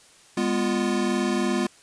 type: chord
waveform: square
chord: F diminished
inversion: first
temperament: equal with one note detuned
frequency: 204.1 / 246.9 / 349.2 Hz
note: Ab3 / Cb4 / F4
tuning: -30 / 0 / 0 cents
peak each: -27 dBFS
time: 0.37-1.67 s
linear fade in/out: 5 ms
effects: white hiss -53 dBFS RMS until 1.82 s + resampled to 22050 Hz